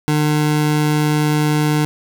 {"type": "tone", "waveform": "25% pulse", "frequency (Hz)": 150.8, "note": "D3", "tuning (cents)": 46, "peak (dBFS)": -10, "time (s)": [0.08, 1.85], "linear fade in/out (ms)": 0, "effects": []}